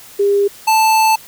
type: tone pair in turn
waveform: sine / square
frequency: 402.7 / 880.3 Hz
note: G4 / A5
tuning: +47 / +1 cents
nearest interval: octave + major second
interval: 1354 cents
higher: second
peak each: -10 dBFS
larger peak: neither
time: 0.19-0.48 / 0.67-1.16 s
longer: second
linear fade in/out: 10 ms
effects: white hiss -39 dBFS RMS until 1.27 s